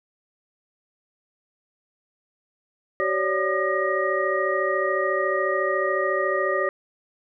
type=tone cluster; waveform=sine; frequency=381.1 / 550 / 584 / 1214 / 1887 Hz; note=G4 / C#5 / D5 / D#6 / A#6; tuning=-49 / -14 / -10 / -43 / +21 cents; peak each=-27 dBFS; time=3-6.69 s; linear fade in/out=0 ms; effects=none